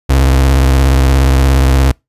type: tone with vibrato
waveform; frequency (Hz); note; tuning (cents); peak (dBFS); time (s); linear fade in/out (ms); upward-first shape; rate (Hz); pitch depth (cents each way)
35% pulse; 66.6; C2; +31; -5; 0.09-1.92; 10; sine; 17; 84
effects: noise-tail reverb RT60 0.2 s tail -26 dB re dry + resampled to 32000 Hz